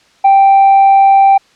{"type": "tone with tanh clipping", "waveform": "sine", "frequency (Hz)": 784, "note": "G5", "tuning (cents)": 0, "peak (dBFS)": -4, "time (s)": [0.24, 1.38], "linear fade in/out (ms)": 10, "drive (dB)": 1, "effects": ["white hiss -49 dBFS RMS until 1.55 s", "low-pass 5000 Hz 12 dB/octave"]}